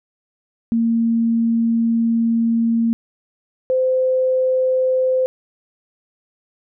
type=tone pair in turn; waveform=sine; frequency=229.8 / 515.9 Hz; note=A#3 / C5; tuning=-25 / -24 cents; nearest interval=octave + major second; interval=1401 cents; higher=second; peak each=-14 dBFS; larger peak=neither; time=0.72-2.93 / 3.7-5.26 s; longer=first; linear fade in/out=0 ms; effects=none